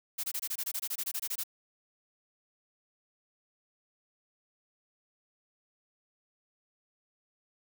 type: noise bursts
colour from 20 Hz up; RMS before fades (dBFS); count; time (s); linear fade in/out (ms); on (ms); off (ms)
blue; -34; 16; 0.18-1.437; 10; 57; 23
effects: none